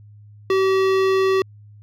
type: tone with hard clipping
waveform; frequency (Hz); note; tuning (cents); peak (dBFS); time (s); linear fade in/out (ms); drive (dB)
sine; 382.6; G4; -42; -17; 0.5-1.42; 2; 17
effects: added 104 Hz sine -42 dBFS peak until 1.82 s